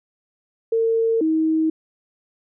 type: tone pair in turn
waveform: sine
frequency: 453.4 / 317.7 Hz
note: A#4 / D#4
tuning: -48 / +36 cents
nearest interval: tritone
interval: 616 cents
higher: first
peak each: -16 / -16 dBFS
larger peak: neither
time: 0.72-1.21 / 1.21-1.7 s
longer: neither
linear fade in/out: 5 ms
effects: none